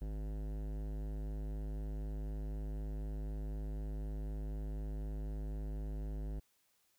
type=tone with hard clipping; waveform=sine; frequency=52 Hz; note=G#1; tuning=3 cents sharp; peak=-40 dBFS; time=0.01-6.4 s; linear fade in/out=10 ms; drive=17 dB; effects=white hiss -75 dBFS RMS until 6.98 s